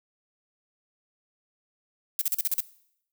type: noise bursts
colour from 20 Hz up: violet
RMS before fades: -25 dBFS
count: 7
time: 2.19-2.604 s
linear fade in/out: 0 ms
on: 24 ms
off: 41 ms
effects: noise-tail reverb RT60 0.7 s tail -19 dB re dry